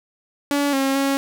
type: tone with pitch steps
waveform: sawtooth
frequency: 285.3 / 270.6 / 274.8 Hz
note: C#4 / C#4 / C#4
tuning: +50 / -42 / -15 cents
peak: -14 dBFS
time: 0.51-1.17 s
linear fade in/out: 0 ms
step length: 220 ms
effects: none